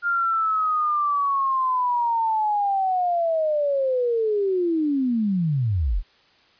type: linear sweep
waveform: sine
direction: down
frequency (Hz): 1410 to 31.01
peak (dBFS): -19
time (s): 0.02-6.03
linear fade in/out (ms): 50
effects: white hiss -57 dBFS RMS until 6.59 s + resampled to 11025 Hz